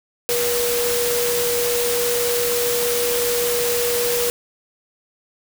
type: tone in noise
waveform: sine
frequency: 480.8 Hz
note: B4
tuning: 46 cents flat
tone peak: -20 dBFS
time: 0.29-4.3 s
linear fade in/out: 0 ms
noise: white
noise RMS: -23 dBFS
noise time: 0.29-4.3 s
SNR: 0 dB
effects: none